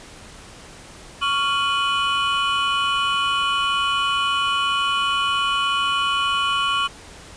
triangle tone cluster, 1118 / 1391 / 2474 / 2983 Hz, C#6 / F6 / D#7 / F#7, +14 / -7 / -10 / +13 cents, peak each -20 / -24 / -27 / -22 dBFS, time 1.21-6.88 s, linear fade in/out 20 ms, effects pink hiss -42 dBFS RMS until 7.36 s + resampled to 22050 Hz

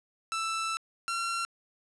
sawtooth tone pair in turn, 1325 / 1365.4 Hz, E6 / F6, +9 / -40 cents, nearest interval minor second, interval 51 cents, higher second, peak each -26 dBFS, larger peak neither, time 0.32-0.77 / 1.08-1.45 s, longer first, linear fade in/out 0 ms, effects resampled to 24000 Hz + 9-bit

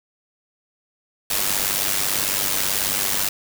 white noise with amplitude modulation, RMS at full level -19 dBFS, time 1.3-3.29 s, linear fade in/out 5 ms, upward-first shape sine, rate 98.3 Hz, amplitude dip 70%, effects none

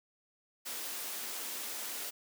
white high-pass noise, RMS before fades -40 dBFS, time 0.65-2.11 s, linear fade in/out 20 ms, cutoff 230 Hz, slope 24 dB/octave, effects none

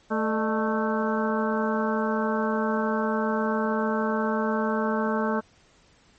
harmonic tone with a mistuned harmonic, 220 Hz, A3, in tune, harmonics 1 / 2 / 3 / 4 / 5 / 6 / 7, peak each -26 / -29 / -31 / -32 / -33 / -34 / -34 dBFS, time 0.1-5.41 s, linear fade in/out 20 ms, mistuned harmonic 3, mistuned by -130 cents, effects pink hiss -59 dBFS RMS until 6.18 s + MP3 32 kbps

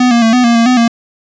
square tone with pitch steps, 249.8 / 235.3 / 224.8 / 249.5 / 234.7 / 230.9 / 251.9 / 232.7 Hz, B3 / A#3 / A3 / B3 / A#3 / A#3 / B3 / A#3, +20 / +16 / +37 / +18 / +12 / -16 / +34 / -3 cents, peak -7 dBFS, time 0-0.88 s, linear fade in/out 5 ms, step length 110 ms, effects resampled to 16000 Hz + 7-bit

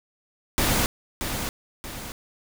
pink noise with echo, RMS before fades -22 dBFS, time 0.58-0.86 s, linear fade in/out 0 ms, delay 630 ms, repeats 2, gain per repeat -7 dB, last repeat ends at 2.12 s, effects none

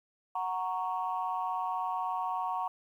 sine chord, F# major, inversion none, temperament equal, 740 / 932.3 / 1108.7 Hz, F#5 / A#5 / C#6, 0 / 0 / 0 cents, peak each -34 / -34 / -35 dBFS, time 0.35-2.68 s, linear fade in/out 5 ms, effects tanh soft clip ceiling -22 dBFS + 11-bit

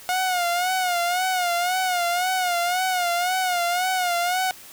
sawtooth tone with vibrato, 720 Hz, F#5, 47 cents flat, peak -17 dBFS, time 0.09-4.51 s, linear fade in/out 0 ms, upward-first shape sine, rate 1.9 Hz, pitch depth 73 cents each way, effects white hiss -44 dBFS RMS until 4.72 s

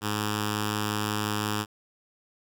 5% pulse tone with notch filter, 105.6 Hz, G#2, 29 cents sharp, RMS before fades -29 dBFS, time 0.01-1.66 s, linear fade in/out 50 ms, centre 610 Hz, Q 1, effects none

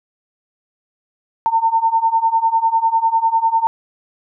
sine beating tone pair, 900 / 910 Hz, A5 / A#5, +39 / -42 cents, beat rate 10 Hz, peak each -17 / -15 dBFS, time 1.46-3.67 s, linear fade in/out 0 ms, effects none

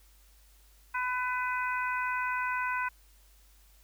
harmonic tone, 501 Hz, B4, 25 cents sharp, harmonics 2 / 3 / 4 / 5, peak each -32 / -33 / -39 / -38 dBFS, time 0.94-2.89 s, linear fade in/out 10 ms, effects added 50 Hz sine -58 dBFS peak until 3.83 s + white hiss -64 dBFS RMS until 3.83 s

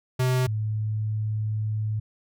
square / sine tone pair in turn, 127.8 / 107.7 Hz, C3 / A2, -40 / -37 cents, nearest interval minor third, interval 297 cents, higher first, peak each -21 / -24 dBFS, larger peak first, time 0.19-0.47 / 0.47-2 s, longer second, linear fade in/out 10 ms, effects none

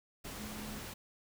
sine tone in noise, 212.6 Hz, G#3, 41 cents sharp, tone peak -45 dBFS, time 0.38-0.8 s, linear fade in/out 10 ms, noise pink, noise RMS -45 dBFS, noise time 0.24-0.94 s, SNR -3 dB, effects none

